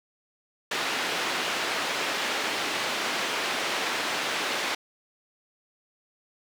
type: band-pass noise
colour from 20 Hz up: white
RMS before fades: -29 dBFS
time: 0.71-4.75 s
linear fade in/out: 5 ms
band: 270 to 3100 Hz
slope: 12 dB/octave
effects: none